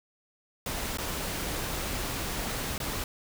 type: noise with dropouts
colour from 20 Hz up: pink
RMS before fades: -33 dBFS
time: 0.66-3.04 s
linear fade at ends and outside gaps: 2 ms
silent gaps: 0.973-0.984 / 2.78-2.801 s
effects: none